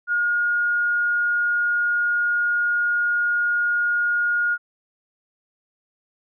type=tone; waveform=sine; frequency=1430 Hz; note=F6; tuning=41 cents sharp; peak=-18 dBFS; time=0.07-4.58 s; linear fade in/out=50 ms; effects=none